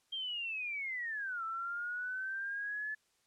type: linear two-way sweep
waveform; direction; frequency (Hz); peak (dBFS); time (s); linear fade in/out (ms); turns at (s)
sine; down then up; 3204 to 1318.5 to 1733; -36; 0.12-2.95; 10; 1.44
effects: white hiss -74 dBFS RMS until 3.26 s + low-pass 9000 Hz 12 dB/octave